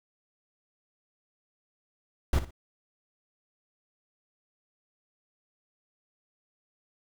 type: noise with echo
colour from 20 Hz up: brown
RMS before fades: -23 dBFS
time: 2.33-2.39 s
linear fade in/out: 2 ms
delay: 59 ms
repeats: 2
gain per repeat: -12 dB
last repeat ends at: 2.508 s
effects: none